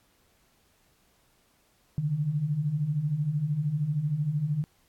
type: beating tone pair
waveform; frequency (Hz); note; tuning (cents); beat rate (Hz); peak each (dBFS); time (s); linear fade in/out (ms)
sine; 139 / 152; C#3 / D#3; +5 / -40; 13; -32 / -26; 1.98-4.64; 0
effects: pink hiss -66 dBFS RMS until 4.88 s + AAC 64 kbps